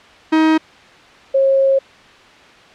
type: tone pair in turn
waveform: 45% pulse / sine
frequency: 316.2 / 540.9 Hz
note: D#4 / C#5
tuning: +28 / -43 cents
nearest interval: major sixth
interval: 929 cents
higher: second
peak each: -10 dBFS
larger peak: neither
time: 0.32-0.58 / 1.34-1.79 s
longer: second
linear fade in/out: 10 ms
effects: white hiss -43 dBFS RMS until 2.74 s + low-pass 3000 Hz 12 dB/octave